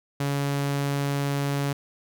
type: tone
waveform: sawtooth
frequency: 141.1 Hz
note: C#3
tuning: 31 cents sharp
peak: -20 dBFS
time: 0.2-1.73 s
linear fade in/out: 5 ms
effects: none